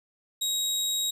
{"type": "tone", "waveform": "25% pulse", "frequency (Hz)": 3802, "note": "A#7", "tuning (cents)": 33, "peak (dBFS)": -22, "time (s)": [0.41, 1.11], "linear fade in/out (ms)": 10, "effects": []}